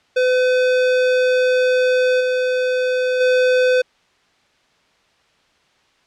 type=tone with level steps; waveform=square; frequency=506 Hz; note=B4; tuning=42 cents sharp; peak=-14 / -17 / -13 dBFS; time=0.16-3.82 s; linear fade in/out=10 ms; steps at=2.2 / 3.2 s; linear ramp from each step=10 ms; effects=white hiss -58 dBFS RMS until 6.06 s + low-pass 4000 Hz 12 dB/octave